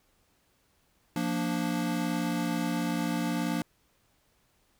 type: chord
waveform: square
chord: Bb major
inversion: second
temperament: equal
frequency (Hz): 174.61 / 233.1 / 293.7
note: F3 / Bb3 / D4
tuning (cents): 0 / 0 / 0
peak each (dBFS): -33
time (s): 1.16-3.62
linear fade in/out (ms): 2
effects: pink hiss -69 dBFS RMS until 4.79 s